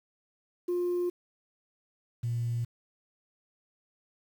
sine tone pair in turn, 353.8 / 118.07 Hz, F4 / A#2, +23 / +23 cents, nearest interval octave + perfect fifth, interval 1900 cents, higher first, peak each -25 / -27 dBFS, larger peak first, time 0.68-1.1 / 2.23-2.65 s, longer neither, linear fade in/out 10 ms, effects tanh soft clip ceiling -24 dBFS + 9-bit

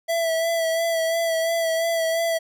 square tone with vibrato, 660 Hz, E5, 2 cents sharp, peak -21 dBFS, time 0.08-2.39 s, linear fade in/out 20 ms, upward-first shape sine, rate 2.9 Hz, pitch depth 28 cents each way, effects none

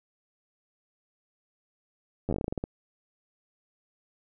slowing click train, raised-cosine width 2 ms, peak -17 dBFS, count 13, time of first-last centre 2.29-2.639 s, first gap 10 ms, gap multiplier 1.18, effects none

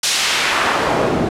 pink noise with band-pass filter sweep, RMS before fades -17 dBFS, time 0.03-1.29 s, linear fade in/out 5 ms, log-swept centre 5900 to 280 Hz, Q 0.91, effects low-pass 12000 Hz 12 dB/octave

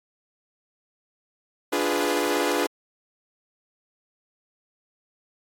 sawtooth chord, D diminished seventh, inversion none, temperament equal, 293.7 / 349.2 / 415.3 / 493.9 Hz, D4 / F4 / Ab4 / Cb5, 0 / 0 / 0 / 0 cents, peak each -24 dBFS, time 1.72-2.67 s, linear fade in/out 10 ms, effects AAC 48 kbps

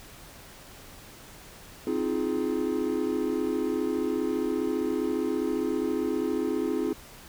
triangle chord, F minor seventh, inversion second, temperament just, 261.9 / 314.3 / 349.2 / 419.1 Hz, C4 / Eb4 / F4 / Ab4, +2 / +18 / 0 / +16 cents, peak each -29 dBFS, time 1.87-6.93 s, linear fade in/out 2 ms, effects pink hiss -48 dBFS RMS until 7.28 s

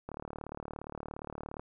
click train, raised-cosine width 1 ms, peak -26 dBFS, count 57, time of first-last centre 0.09-1.595 s, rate 37.2 Hz, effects none

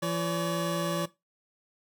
25% pulse tone pair together, 169.46 / 570 Hz, E3 / C#5, +48 / +48 cents, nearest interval octave + major sixth, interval 2100 cents, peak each -27 / -27 dBFS, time 0.02-1.06 s, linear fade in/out 10 ms, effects noise-tail reverb RT60 0.2 s tail -17 dB re dry

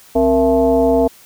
sine tone with frequency modulation, 466.2 Hz, A#4, in tune, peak -10 dBFS, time 0.15-1.08 s, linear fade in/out 10 ms, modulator 202 Hz, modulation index 1.3, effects white hiss -45 dBFS RMS until 1.25 s

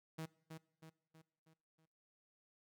sawtooth tone with echo, 160 Hz, D#3, 49 cents sharp, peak -39 dBFS, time 0.18-0.26 s, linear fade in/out 10 ms, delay 320 ms, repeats 5, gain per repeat -6 dB, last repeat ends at 1.86 s, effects noise-tail reverb RT60 0.8 s tail -22 dB re dry

